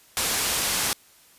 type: low-pass noise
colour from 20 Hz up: white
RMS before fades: -25 dBFS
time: 0.17-0.93 s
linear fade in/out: 0 ms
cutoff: 11000 Hz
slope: 12 dB/octave
effects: white hiss -55 dBFS RMS until 1.38 s + resampled to 32000 Hz